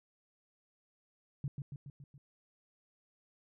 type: tone with echo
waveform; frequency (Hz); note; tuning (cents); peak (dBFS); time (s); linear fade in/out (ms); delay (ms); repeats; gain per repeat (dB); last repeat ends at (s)
sine; 140; C#3; +18; -33; 1.44-1.48; 2; 140; 5; -4; 2.18
effects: none